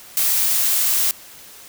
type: noise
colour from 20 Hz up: blue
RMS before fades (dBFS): -18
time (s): 0.17-1.11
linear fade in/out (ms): 0
effects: white hiss -42 dBFS RMS until 1.68 s